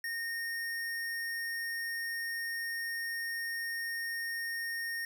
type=tone; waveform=square; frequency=1844 Hz; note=A#6; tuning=19 cents flat; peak=-35 dBFS; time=0.04-5.05 s; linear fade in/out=2 ms; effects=none